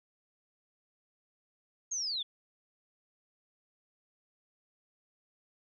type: linear sweep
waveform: sine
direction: down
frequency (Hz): 6600 to 3363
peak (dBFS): -32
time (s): 1.91-2.23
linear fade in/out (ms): 10
effects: none